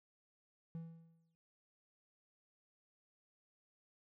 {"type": "tone with exponential decay", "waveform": "triangle", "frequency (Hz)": 164.81, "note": "E3", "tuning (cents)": 0, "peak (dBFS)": -39, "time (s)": [0.75, 1.35], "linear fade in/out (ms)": 0, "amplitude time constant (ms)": 130, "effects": []}